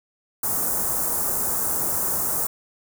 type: band-stop noise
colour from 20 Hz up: white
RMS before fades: -24 dBFS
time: 0.43-2.47 s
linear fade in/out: 5 ms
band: 1300 to 7400 Hz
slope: 24 dB/octave
effects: none